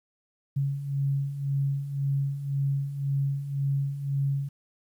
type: beating tone pair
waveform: sine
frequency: 137.6 / 139.5 Hz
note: C#3 / C#3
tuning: -12 / +11 cents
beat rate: 1.9 Hz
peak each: -32 / -26 dBFS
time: 0.56-4.49 s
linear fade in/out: 10 ms
effects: 10-bit